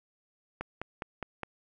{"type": "click train", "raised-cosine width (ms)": 0.5, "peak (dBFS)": -20, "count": 5, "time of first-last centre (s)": [0.61, 1.433], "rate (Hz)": 4.86, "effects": []}